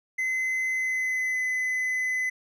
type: tone with pitch glide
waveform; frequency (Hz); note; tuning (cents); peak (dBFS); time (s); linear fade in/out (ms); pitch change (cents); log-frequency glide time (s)
triangle; 2046 to 2020; C7 to B6; -39 to +39; -23; 0.18-2.3; 10; -22; 0.73-1.42
effects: none